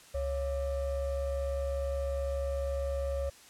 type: ring-modulated tone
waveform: triangle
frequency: 311.1 Hz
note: D#4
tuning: in tune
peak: -25 dBFS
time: 0.14-3.3 s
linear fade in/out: 10 ms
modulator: 243 Hz
effects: white hiss -55 dBFS RMS until 3.49 s + low-pass 10000 Hz 12 dB/octave